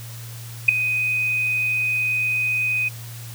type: tone with ADSR envelope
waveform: sine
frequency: 2502 Hz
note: D#7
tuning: 9 cents sharp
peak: -4 dBFS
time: 0.68-2.89 s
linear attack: 10 ms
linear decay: 4 ms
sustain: -15 dB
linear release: 12 ms
effects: added 116 Hz sine -34 dBFS peak until 3.34 s + white hiss -41 dBFS RMS until 3.34 s